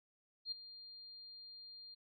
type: tone with ADSR envelope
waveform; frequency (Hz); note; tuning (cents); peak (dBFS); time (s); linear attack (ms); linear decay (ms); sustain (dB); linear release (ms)
sine; 4200; C8; +6; -36; 0.45-1.95; 67; 10; -15; 15
effects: none